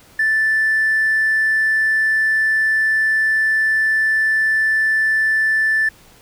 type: tone with hard clipping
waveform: sine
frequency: 1760 Hz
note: A6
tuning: in tune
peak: -14 dBFS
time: 0.19-5.89 s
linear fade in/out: 5 ms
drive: 1 dB
effects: pink hiss -48 dBFS RMS until 6.21 s

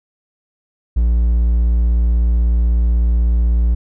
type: tone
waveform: triangle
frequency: 58.1 Hz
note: A#1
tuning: 5 cents flat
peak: -9 dBFS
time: 0.96-3.75 s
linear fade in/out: 10 ms
effects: none

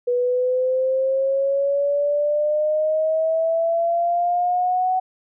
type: exponential sweep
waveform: sine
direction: up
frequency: 486.9 to 748 Hz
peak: -17 dBFS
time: 0.07-5 s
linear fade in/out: 10 ms
effects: none

